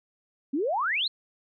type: exponential sweep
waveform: sine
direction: up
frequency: 255.4 to 4336 Hz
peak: -24 dBFS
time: 0.53-1.08 s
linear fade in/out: 10 ms
effects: none